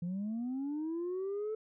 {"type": "linear sweep", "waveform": "sine", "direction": "up", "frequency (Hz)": [168.2, 440], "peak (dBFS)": -32, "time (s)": [0.02, 1.55], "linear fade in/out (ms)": 5, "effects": ["tanh soft clip ceiling -32 dBFS"]}